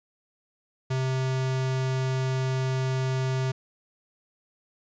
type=tone; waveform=square; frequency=130.9 Hz; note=C3; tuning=1 cent sharp; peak=-25 dBFS; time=0.9-3.52 s; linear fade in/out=10 ms; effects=resampled to 16000 Hz + 11-bit